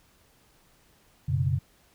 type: chord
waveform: sine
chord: F# suspended fourth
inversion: none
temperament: just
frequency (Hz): 92.5 / 123.33 / 138.75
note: F#2 / B2 / C#3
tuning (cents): 0 / -2 / +2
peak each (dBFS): -28 / -28 / -26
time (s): 1.28-1.59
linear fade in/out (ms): 10
effects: pink hiss -62 dBFS RMS until 1.94 s